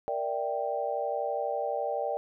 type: chord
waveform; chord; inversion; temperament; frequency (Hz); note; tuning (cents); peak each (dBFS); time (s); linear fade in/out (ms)
sine; E half-diminished seventh; second; equal; 466.2 / 587.3 / 659.3 / 784; Bb4 / D5 / E5 / G5; 0 / 0 / 0 / 0; -35 / -32 / -37 / -33; 0.08-2.17; 0
effects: none